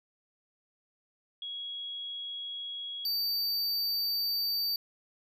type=tone pair in turn; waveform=sine / square; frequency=3322 / 4619 Hz; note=G#7 / D8; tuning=0 / -30 cents; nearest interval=tritone; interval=570 cents; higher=second; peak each=-36 / -29 dBFS; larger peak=second; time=1.42-3.05 / 3.05-4.76 s; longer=second; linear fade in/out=2 ms; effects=none